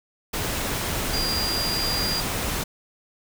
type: tone in noise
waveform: sine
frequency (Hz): 4800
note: D8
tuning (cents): +37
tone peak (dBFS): -25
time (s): 1.13-2.21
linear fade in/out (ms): 10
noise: pink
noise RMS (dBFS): -27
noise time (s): 0.33-2.64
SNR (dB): -1
effects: none